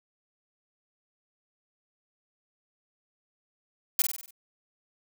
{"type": "noise with echo", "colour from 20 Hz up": "blue", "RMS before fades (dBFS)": -22, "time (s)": [3.99, 4.02], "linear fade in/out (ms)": 2, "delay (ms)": 48, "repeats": 6, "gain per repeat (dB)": -5, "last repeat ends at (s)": 4.308, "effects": []}